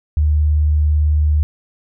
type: tone with vibrato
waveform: sine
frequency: 75.5 Hz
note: D2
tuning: 48 cents sharp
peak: -11 dBFS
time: 0.17-1.43 s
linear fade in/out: 0 ms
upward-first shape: sine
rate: 18 Hz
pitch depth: 13 cents each way
effects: none